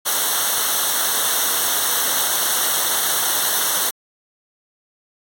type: noise with comb filter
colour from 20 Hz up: white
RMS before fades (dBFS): -19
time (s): 0.05-3.91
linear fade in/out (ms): 20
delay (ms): 0.41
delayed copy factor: -0.85
effects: AAC 64 kbps